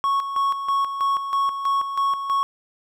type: tone with tremolo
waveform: triangle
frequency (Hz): 1105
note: C#6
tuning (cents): -6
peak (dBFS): -16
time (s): 0.04-2.43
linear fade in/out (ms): 0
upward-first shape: square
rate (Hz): 3.1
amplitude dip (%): 60
effects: none